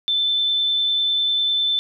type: tone with vibrato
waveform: sine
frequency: 3531 Hz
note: A7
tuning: 5 cents sharp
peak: -17 dBFS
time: 0.08-1.79 s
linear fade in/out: 0 ms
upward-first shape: sine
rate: 10 Hz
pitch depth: 9 cents each way
effects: none